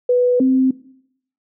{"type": "tone pair in turn", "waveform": "sine", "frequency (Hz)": [493.9, 261.1], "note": ["B4", "C4"], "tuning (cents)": [0, -3], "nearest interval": "major seventh", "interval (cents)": 1103, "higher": "first", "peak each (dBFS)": -11, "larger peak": "neither", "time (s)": [[0.09, 0.4], [0.4, 0.71]], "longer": "neither", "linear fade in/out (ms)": 5, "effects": ["noise-tail reverb RT60 0.7 s tail -19 dB re dry"]}